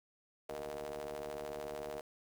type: ring-modulated tone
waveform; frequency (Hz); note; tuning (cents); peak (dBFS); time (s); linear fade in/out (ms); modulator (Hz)
sawtooth; 73.42; D2; 0; -34; 0.49-2.01; 5; 544
effects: 10-bit